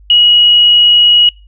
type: tone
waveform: sine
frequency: 2905 Hz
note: F#7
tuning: 32 cents flat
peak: -4 dBFS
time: 0.1-1.29 s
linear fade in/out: 2 ms
effects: noise-tail reverb RT60 0.3 s tail -26 dB re dry + added 50 Hz sine -37 dBFS peak until 1.47 s